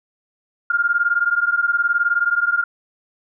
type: beating tone pair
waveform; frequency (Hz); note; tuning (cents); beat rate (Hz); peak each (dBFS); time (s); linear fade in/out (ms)
sine; 1400 / 1419; F6 / F6; +4 / +27; 19; -18 / -19; 0.7-2.64; 5
effects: none